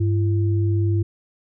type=tone pair together; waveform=sine; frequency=100.8 / 339 Hz; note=G2 / E4; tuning=+49 / +49 cents; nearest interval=octave + major sixth; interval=2100 cents; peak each=-17 / -26 dBFS; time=0-1.03 s; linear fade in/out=10 ms; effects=none